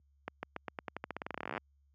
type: accelerating click train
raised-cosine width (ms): 0.5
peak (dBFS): -22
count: 27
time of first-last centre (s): 0.28-1.578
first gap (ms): 150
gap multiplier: 0.89
effects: added 70 Hz sine -53 dBFS peak until 1.94 s + high-pass 150 Hz 12 dB/octave